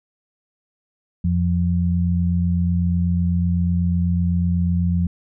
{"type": "tone pair together", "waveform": "sine", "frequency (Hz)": [86.58, 174.61], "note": ["F2", "F3"], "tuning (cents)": [-14, 0], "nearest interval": "octave", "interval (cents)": 1214, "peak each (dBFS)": -19, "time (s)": [1.24, 5.07], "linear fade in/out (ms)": 5, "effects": []}